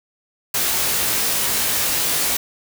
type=noise with comb filter; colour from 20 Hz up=white; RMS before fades=-20 dBFS; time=0.54-2.37 s; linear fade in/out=5 ms; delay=19 ms; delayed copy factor=+0.8; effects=none